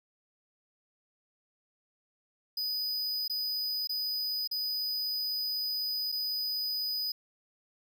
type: tone with dropouts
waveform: square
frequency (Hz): 4978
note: D#8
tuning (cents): 0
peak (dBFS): -31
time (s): 2.57-7.12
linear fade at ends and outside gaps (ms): 5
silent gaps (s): 3.279-3.297 / 3.873-3.893 / 4.475-4.512 / 6.119-6.123
effects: none